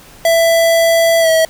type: tone with pitch glide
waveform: square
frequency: 664 to 645.5 Hz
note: E5 to E5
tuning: +12 to -37 cents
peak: -9 dBFS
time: 0.25-1.45 s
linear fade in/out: 2 ms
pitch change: -49 cents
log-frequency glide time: 1.2-1.29 s
effects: pink hiss -40 dBFS RMS until 1.49 s